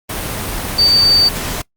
sine tone in noise, 4605 Hz, D8, 35 cents flat, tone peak -8 dBFS, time 0.78-1.29 s, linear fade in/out 10 ms, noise pink, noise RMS -22 dBFS, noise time 0.09-1.62 s, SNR +11 dB, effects noise-tail reverb RT60 0.1 s tail -22 dB re dry + Opus 32 kbps

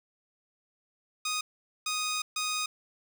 10% pulse tone bursts at uneven times, 1244.5 Hz, D#6, in tune, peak -21 dBFS, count 3, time 1.25-1.41 / 1.86-2.22 / 2.36-2.66 s, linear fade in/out 5 ms, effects none

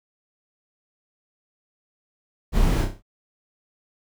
brown noise with echo, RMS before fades -20 dBFS, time 2.52-2.87 s, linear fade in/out 50 ms, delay 31 ms, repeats 5, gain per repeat -6 dB, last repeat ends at 3.025 s, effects none

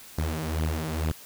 sawtooth beating tone pair, 77.78 / 79.98 Hz, D#2 / D#2, 0 / +48 cents, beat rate 2.2 Hz, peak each -26 / -25 dBFS, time 0.18-1.12 s, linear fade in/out 5 ms, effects white hiss -47 dBFS RMS until 1.25 s

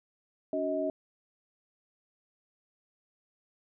sine tone cluster, 284.9 / 371.5 / 633 Hz, C#4 / F#4 / D#5, +48 / +7 / +30 cents, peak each -34 / -36 / -30 dBFS, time 0.53-0.9 s, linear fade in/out 2 ms, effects none

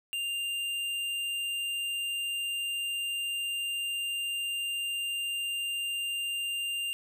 triangle tone with hard clipping, 2794 Hz, F7, in tune, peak -32 dBFS, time 0.13-6.93 s, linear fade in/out 0 ms, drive 14 dB, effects none

